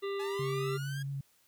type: harmonic tone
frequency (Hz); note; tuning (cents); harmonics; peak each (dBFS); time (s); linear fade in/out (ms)
396.6; G4; +20; 1 / 3 / 5 / 7 / 9 / 10; -33 / -43 / -47 / -50 / -52 / -53; 0.02-0.78; 20
type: linear sweep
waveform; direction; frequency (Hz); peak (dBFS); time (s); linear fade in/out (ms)
sawtooth; up; 830.6 to 1651; -39; 0.19-1.03; 10
type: tone with vibrato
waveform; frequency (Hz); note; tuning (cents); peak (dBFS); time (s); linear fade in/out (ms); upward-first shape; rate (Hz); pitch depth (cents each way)
sine; 138.6; C#3; 0; -34; 0.39-1.21; 5; square; 8.7; 12
effects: white hiss -68 dBFS RMS until 1.47 s